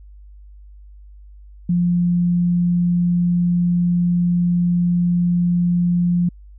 sine tone, 175.1 Hz, F3, 5 cents sharp, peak -14 dBFS, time 1.69-6.29 s, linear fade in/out 5 ms, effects added 50 Hz sine -39 dBFS peak until 6.58 s

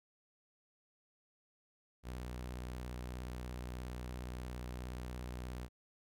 sawtooth tone with vibrato, 61.74 Hz, B1, in tune, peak -38 dBFS, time 2.03-5.69 s, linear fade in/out 50 ms, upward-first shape sine, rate 17 Hz, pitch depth 86 cents each way, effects none

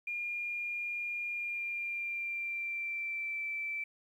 sine tone with pitch glide, 2414 to 2328 Hz, D7 to D7, +47 to -16 cents, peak -34 dBFS, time 0.07-3.84 s, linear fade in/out 5 ms, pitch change -63 cents, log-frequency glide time 1.29-3.44 s, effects 11-bit

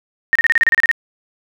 sine tone bursts, 1848 Hz, A#6, 16 cents flat, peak -9 dBFS, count 11, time 0.33-0.914 s, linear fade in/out 0 ms, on 24 ms, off 32 ms, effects none

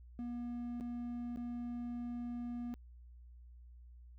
triangle tone with dropouts, 240.1 Hz, B3, 49 cents flat, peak -37 dBFS, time 0.19-2.74 s, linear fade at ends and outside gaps 0 ms, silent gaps 0.8-0.809 / 1.36-1.373 s, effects added 60 Hz sine -53 dBFS peak until 4.18 s

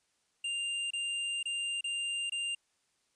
square tone with dropouts, 2794 Hz, F7, in tune, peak -33 dBFS, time 0.44-2.55 s, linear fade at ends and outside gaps 5 ms, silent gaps 0.906-0.933 / 1.43-1.455 / 1.81-1.841 / 2.298-2.32 s, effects white hiss -75 dBFS RMS until 3.15 s + resampled to 22050 Hz

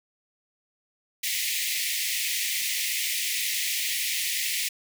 pink high-pass noise, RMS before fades -28 dBFS, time 1.23-4.69 s, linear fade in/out 10 ms, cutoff 1900 Hz, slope 96 dB/octave, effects none

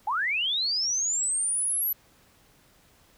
sine linear sweep, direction up, 783 to 11940 Hz, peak -24 dBFS, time 0.07-1.93 s, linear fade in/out 5 ms, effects pink hiss -60 dBFS RMS until 3.17 s

